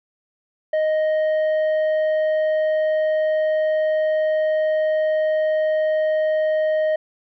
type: tone with tanh clipping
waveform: triangle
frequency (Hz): 622.3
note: D#5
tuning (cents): 0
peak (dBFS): -18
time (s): 0.73-6.96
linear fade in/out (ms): 5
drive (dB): 10
effects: none